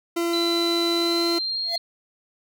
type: tone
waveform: 40% pulse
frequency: 340 Hz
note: F4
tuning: 46 cents flat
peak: -21 dBFS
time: 0.16-1.39 s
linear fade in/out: 10 ms
type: tone with pitch glide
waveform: sine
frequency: 3997 to 4235 Hz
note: B7 to C8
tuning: +20 to +20 cents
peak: -24 dBFS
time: 0.33-1.78 s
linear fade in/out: 5 ms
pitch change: +100 cents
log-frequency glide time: 0.95-1.63 s
type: tone with exponential growth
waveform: square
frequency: 682 Hz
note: F5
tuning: 41 cents flat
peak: -24 dBFS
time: 1.63-1.76 s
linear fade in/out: 5 ms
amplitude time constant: 27 ms
effects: none